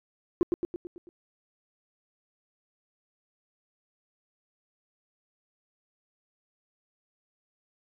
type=tone with echo; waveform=sine; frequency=349.2 Hz; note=F4; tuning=in tune; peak=-16 dBFS; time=0.41-0.43 s; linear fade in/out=0 ms; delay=110 ms; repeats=6; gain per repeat=-5 dB; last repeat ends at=1.09 s; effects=tanh soft clip ceiling -18 dBFS